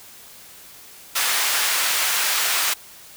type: high-pass noise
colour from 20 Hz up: pink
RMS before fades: -21 dBFS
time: 1.15-2.74 s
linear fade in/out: 10 ms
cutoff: 1300 Hz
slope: 12 dB/octave
effects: white hiss -44 dBFS RMS until 3.16 s